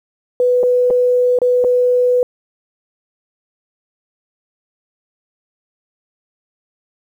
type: tone with dropouts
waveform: sine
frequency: 495.5 Hz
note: B4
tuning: 6 cents sharp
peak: -10 dBFS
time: 0.4-2.23 s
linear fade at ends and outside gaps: 1 ms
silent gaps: 0.631-0.635 / 0.903-0.907 / 1.388-1.417 / 1.641-1.646 s
effects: 8-bit